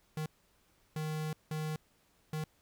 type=tone bursts at uneven times; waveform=square; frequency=155.1 Hz; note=D#3; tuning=5 cents flat; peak=-35 dBFS; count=4; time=0.17-0.26 / 0.96-1.33 / 1.51-1.76 / 2.33-2.44 s; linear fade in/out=2 ms; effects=pink hiss -70 dBFS RMS until 2.61 s